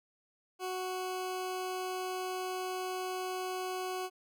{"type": "tone", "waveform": "20% pulse", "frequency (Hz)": 370, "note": "F#4", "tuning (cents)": 0, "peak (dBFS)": -30, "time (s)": [0.59, 4.1], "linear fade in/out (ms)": 50, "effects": []}